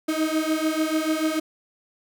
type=beating tone pair; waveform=35% pulse; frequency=311.1 / 317.9 Hz; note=D#4 / D#4; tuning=0 / +37 cents; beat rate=6.8 Hz; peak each=-23 dBFS; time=0.08-1.4 s; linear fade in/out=10 ms; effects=none